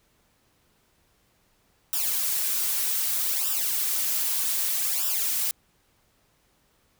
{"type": "noise with flanger", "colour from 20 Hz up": "blue", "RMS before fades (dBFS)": -26, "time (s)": [1.93, 5.51], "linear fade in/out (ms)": 0, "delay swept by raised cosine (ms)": [0.46, 6.16], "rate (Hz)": 0.64, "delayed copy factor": -0.85, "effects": ["pink hiss -66 dBFS RMS until 6.99 s"]}